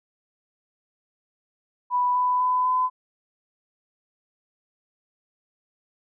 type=tone with pitch steps; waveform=sine; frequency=987.8 / 995.8 / 1003.9 / 1012.1 Hz; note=B5 / B5 / B5 / B5; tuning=0 / +14 / +28 / +42 cents; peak=-19 dBFS; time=1.9-2.9 s; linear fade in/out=50 ms; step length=250 ms; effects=none